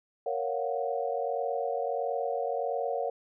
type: chord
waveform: sine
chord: Gb major seventh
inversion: first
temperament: equal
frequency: 466.2 / 554.4 / 698.5 / 740 Hz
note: Bb4 / Db5 / F5 / Gb5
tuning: 0 / 0 / 0 / 0 cents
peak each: -33 / -33 / -35 / -35 dBFS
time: 0.26-3.1 s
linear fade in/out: 5 ms
effects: none